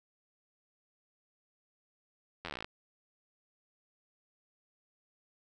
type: slowing click train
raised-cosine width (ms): 0.3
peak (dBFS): -23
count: 14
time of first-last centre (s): 2.45-2.645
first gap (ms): 11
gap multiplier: 1.05
effects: none